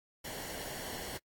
pink noise with comb filter, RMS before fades -42 dBFS, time 0.24-1.18 s, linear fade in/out 10 ms, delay 0.8 ms, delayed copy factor -0.55, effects noise-tail reverb RT60 0.1 s tail -25 dB re dry + AAC 64 kbps

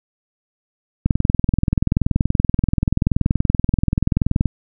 click train, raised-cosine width 5 ms, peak -3 dBFS, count 72, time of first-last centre 1.06-4.457 s, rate 20.9 Hz, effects none

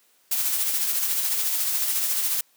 blue noise with tremolo, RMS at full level -23 dBFS, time 0.31-2.41 s, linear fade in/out 5 ms, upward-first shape sine, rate 14 Hz, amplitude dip 35%, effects white hiss -62 dBFS RMS until 2.56 s + high-pass 200 Hz 12 dB/octave

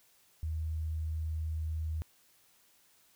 sine tone, 79.1 Hz, D#2, 29 cents sharp, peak -32 dBFS, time 0.43-2.02 s, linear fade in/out 0 ms, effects white hiss -66 dBFS RMS until 3.15 s

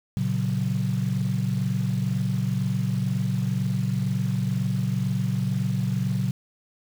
sine chord, F# major, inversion first, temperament equal with one note detuned, 116.54 / 138.59 / 185.53 Hz, A#2 / C#3 / F#3, 0 / 0 / +5 cents, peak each -26 dBFS, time 0.17-6.31 s, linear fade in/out 0 ms, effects tanh soft clip ceiling -14 dBFS + 7-bit

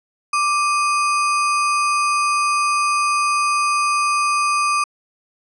sine tone with sample-and-hold, 1174.7 Hz, D6, in tune, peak -15 dBFS, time 0.33-4.84 s, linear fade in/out 5 ms, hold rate 3675 Hz, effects resampled to 24000 Hz

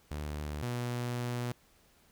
sawtooth tone pair in turn, 74.6 / 121.62 Hz, D2 / B2, +28 / -26 cents, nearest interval minor sixth, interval 846 cents, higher second, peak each -32 / -29 dBFS, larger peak second, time 0.11-0.63 / 0.63-1.52 s, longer second, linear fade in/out 0 ms, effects pink hiss -65 dBFS RMS until 2.11 s

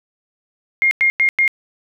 sine tone bursts, 2129 Hz, C7, 30 cents sharp, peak -11 dBFS, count 4, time 0.82-1.478 s, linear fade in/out 0 ms, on 91 ms, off 98 ms, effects none

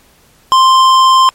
sine tone with hard clipping, 1046.5 Hz, C6, in tune, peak -6 dBFS, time 0.52-1.29 s, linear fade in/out 0 ms, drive 12 dB, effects pink hiss -48 dBFS RMS until 1.34 s + MP3 64 kbps

